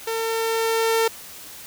sawtooth tone with level ramp, 452 Hz, A4, 47 cents sharp, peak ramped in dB -20 to -13 dBFS, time 0.07-1.08 s, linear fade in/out 5 ms, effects white hiss -40 dBFS RMS until 1.66 s

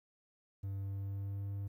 triangle tone with pitch glide, 98 to 99.6 Hz, G2 to G2, 0 to +28 cents, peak -35 dBFS, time 0.63-1.68 s, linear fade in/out 10 ms, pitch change +28 cents, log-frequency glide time 0.82-1.51 s, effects 12-bit

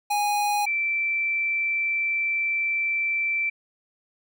square / sine tone pair in turn, 826 / 2336 Hz, G#5 / D7, -10 / -10 cents, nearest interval octave + tritone, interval 1800 cents, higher second, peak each -22 dBFS, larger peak neither, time 0.1-0.66 / 0.66-3.5 s, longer second, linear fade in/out 10 ms, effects none

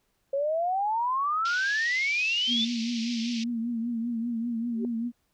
sine exponential sweep, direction up, 540 to 3583 Hz, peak -24 dBFS, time 0.33-2.65 s, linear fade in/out 5 ms
white band-pass noise, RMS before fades -38 dBFS, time 1.45-3.44 s, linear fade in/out 5 ms, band 2300 to 5700 Hz, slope 48 dB/octave
sine tone with vibrato, 233.1 Hz, A#3, in tune, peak -27 dBFS, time 2.47-5.12 s, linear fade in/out 50 ms, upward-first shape triangle, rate 5.1 Hz, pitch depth 77 cents each way
sine tone with exponential growth, 388.6 Hz, G4, 15 cents flat, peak -28 dBFS, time 4.71-4.85 s, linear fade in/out 1 ms, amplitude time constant 30 ms
effects pink hiss -73 dBFS RMS until 5.33 s

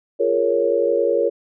sine chord, Bb minor seventh, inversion second, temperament equal, 349.2 / 415.3 / 466.2 / 554.4 Hz, F4 / Ab4 / Bb4 / Db5, 0 / 0 / 0 / 0 cents, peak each -24 / -23 / -19 / -20 dBFS, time 0.19-1.3 s, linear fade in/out 20 ms, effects none

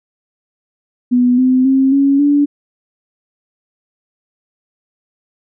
sine tone with pitch steps, 246.9 / 256.6 / 266.8 / 277.3 / 288.2 Hz, B3 / C4 / C4 / C#4 / D4, 0 / -34 / +34 / +1 / -33 cents, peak -8 dBFS, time 1.11-2.46 s, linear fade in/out 20 ms, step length 270 ms, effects none

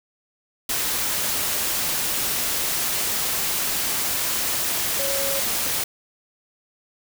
sine tone in noise, 552 Hz, C#5, 7 cents flat, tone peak -27 dBFS, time 4.99-5.4 s, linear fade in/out 5 ms, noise white, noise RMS -24 dBFS, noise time 0.69-5.84 s, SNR -6 dB, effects none

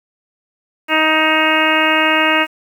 harmonic tone with a mistuned harmonic, 313.5 Hz, D#4, 13 cents sharp, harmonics 1 / 2 / 3 / 4 / 5 / 6 / 7 / 8 / 9, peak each -20 / -20 / -20 / -20 / -20 / -20 / -20 / -20 / -20 dBFS, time 0.88-2.47 s, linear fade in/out 50 ms, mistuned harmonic 8, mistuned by +23 cents, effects 7-bit

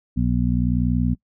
harmonic tone, 60.7 Hz, B1, 29 cents flat, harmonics 1 / 2 / 3 / 4, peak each -23 / -23 / -23 / -23 dBFS, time 0.16-1.15 s, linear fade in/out 20 ms, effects noise-tail reverb RT60 0.1 s tail -24 dB re dry

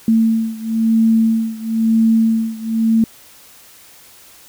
sine beating tone pair, 224.1 / 225.1 Hz, A3 / A3, +32 / +40 cents, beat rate 1 Hz, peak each -14 / -16 dBFS, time 0.08-3.04 s, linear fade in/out 2 ms, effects white hiss -44 dBFS RMS until 4.48 s

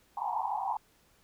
white band-pass noise, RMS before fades -33 dBFS, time 0.17-0.77 s, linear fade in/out 2 ms, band 740 to 1000 Hz, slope 96 dB/octave, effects pink hiss -66 dBFS RMS until 1.23 s

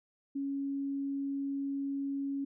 sine tone, 277.2 Hz, C#4, in tune, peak -32 dBFS, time 0.35-2.45 s, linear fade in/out 10 ms, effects none

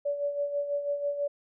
sine tone with tremolo, 574 Hz, D5, 40 cents flat, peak -25 dBFS, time 0.05-1.28 s, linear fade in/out 10 ms, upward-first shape sine, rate 6.1 Hz, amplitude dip 60%, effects none

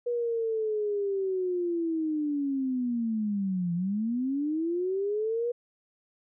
sine linear two-way sweep, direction down then up, 485.2 to 169.3 to 485.2 Hz, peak -26 dBFS, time 0.06-5.52 s, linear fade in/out 10 ms, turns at 3.74 s, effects none

